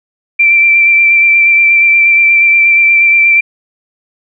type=tone with vibrato; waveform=sine; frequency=2349 Hz; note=D7; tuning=in tune; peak=-4 dBFS; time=0.39-3.41 s; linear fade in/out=10 ms; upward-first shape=sine; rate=8.4 Hz; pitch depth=18 cents each way; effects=none